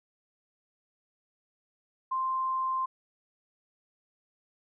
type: tone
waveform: sine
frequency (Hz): 1046.5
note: C6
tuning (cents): 0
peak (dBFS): -27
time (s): 2.11-2.86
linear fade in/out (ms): 10
effects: none